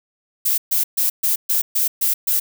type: noise bursts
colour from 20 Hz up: violet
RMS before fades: -18 dBFS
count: 8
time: 0.45-2.4 s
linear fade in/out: 10 ms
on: 130 ms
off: 130 ms
effects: none